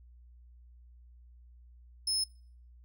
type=tone; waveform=30% pulse; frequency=5200 Hz; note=E8; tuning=24 cents flat; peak=-25 dBFS; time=2.07-2.24 s; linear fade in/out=5 ms; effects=noise-tail reverb RT60 0.5 s tail -24 dB re dry + added 60 Hz sine -53 dBFS peak until 2.84 s